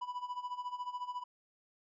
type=tone with tremolo; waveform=triangle; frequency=987.8 Hz; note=B5; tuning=in tune; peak=-33 dBFS; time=0.01-1.24 s; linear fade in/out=10 ms; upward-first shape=sine; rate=14 Hz; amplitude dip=80%; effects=resampled to 16000 Hz